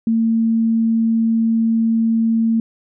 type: tone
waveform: sine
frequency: 226.3 Hz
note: A3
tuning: 49 cents sharp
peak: -13 dBFS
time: 0.07-2.6 s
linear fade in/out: 2 ms
effects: none